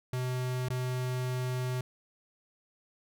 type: tone with dropouts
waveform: square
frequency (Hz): 126.8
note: B2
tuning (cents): +46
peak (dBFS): -31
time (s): 0.13-1.81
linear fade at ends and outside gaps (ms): 2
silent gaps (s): 0.686-0.702
effects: none